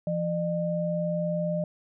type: tone pair together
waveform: sine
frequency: 170 / 605.8 Hz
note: F3 / D#5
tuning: -46 / -46 cents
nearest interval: octave + minor seventh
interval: 2200 cents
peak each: -28 dBFS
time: 0.07-1.64 s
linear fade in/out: 2 ms
effects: none